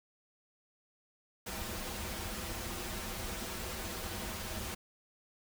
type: noise with comb filter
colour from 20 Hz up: pink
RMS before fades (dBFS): -40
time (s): 1.46-4.75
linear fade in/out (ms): 10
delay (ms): 7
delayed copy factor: -0.75
effects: none